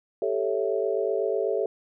sine chord, A dominant seventh, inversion third, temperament equal, 392 / 440 / 554.4 / 659.3 Hz, G4 / A4 / C#5 / E5, 0 / 0 / 0 / 0 cents, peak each -28 / -27 / -30 / -31 dBFS, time 0.22-1.66 s, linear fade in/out 2 ms, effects none

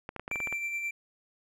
clicks, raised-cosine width 0.5 ms, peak -22 dBFS, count 9, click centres 0.091 / 0.163 / 0.196 / 0.279 / 0.314 / 0.358 / 0.403 / 0.473 / 0.526 s
triangle tone with tremolo, 2349 Hz, D7, in tune, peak -28 dBFS, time 0.31-0.91 s, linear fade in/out 5 ms, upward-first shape sine, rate 9.5 Hz, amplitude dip 40%
effects none

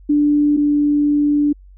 sine tone pair in turn, 293.7 / 292.6 Hz, D4 / D4, 0 / -6 cents, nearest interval unison, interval 6 cents, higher first, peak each -11 / -12 dBFS, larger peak first, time 0.09-0.57 / 0.57-1.53 s, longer second, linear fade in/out 10 ms, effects added 47 Hz sine -40 dBFS peak until 1.77 s

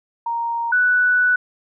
sine tone pair in turn, 932.3 / 1483.1 Hz, A#5 / F#6, 0 / +4 cents, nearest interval minor sixth, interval 804 cents, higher second, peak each -20 / -13 dBFS, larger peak second, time 0.26-0.72 / 0.72-1.36 s, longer second, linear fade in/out 5 ms, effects none

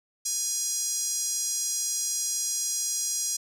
5% pulse tone with high-pass filter, 827 Hz, G#5, 8 cents flat, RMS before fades -29 dBFS, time 0.25-3.37 s, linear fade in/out 10 ms, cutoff 6100 Hz, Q 3, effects none

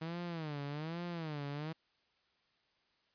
sawtooth tone with vibrato, 157.6 Hz, D#3, 23 cents sharp, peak -35 dBFS, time 0.01-1.73 s, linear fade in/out 10 ms, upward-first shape sine, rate 1.2 Hz, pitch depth 180 cents each way, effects white hiss -75 dBFS RMS until 3.14 s + resampled to 11025 Hz

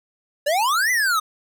square exponential two-way sweep, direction up then down, 554.4 to 2049 to 1224 Hz, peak -18 dBFS, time 0.46-1.2 s, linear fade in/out 10 ms, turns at 0.91 s, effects none

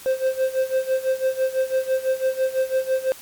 triangle tone with tremolo, 523.3 Hz, C5, in tune, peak -14 dBFS, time 0.06-3.12 s, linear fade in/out 0 ms, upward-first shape sine, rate 6 Hz, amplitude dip 85%, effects white hiss -42 dBFS RMS until 3.21 s + MP3 96 kbps

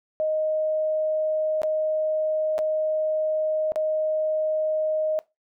sine tone with dropouts, 622.3 Hz, D#5, in tune, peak -21 dBFS, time 0.2-5.19 s, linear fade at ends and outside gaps 0 ms, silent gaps 1.618-1.633 / 2.581-2.589 / 3.72-3.759 s, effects noise-tail reverb RT60 0.2 s tail -20 dB re dry

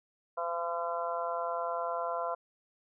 harmonic tone, 170 Hz, F3, 46 cents flat, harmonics 3 / 4 / 5 / 6 / 7 / 8, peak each -38 / -35 / -47 / -36 / -46 / -40 dBFS, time 0.37-2.35 s, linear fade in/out 10 ms, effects none

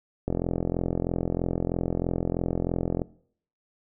click train, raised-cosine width 2 ms, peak -13 dBFS, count 119, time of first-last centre 0.28-3.018 s, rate 43.1 Hz, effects noise-tail reverb RT60 0.6 s tail -21 dB re dry

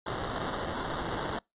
violet noise with sample-and-hold, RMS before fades -34 dBFS, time 0.06-1.39 s, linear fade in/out 5 ms, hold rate 2450 Hz, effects noise-tail reverb RT60 0.2 s tail -26 dB re dry + resampled to 8000 Hz

